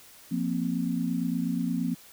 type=chord; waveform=sine; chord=F suspended fourth; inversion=none; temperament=equal; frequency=174.61 / 233.1 / 261.6 Hz; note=F3 / Bb3 / C4; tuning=0 / 0 / 0 cents; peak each=-30 dBFS; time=0.31-1.95 s; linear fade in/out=10 ms; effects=white hiss -52 dBFS RMS until 2.12 s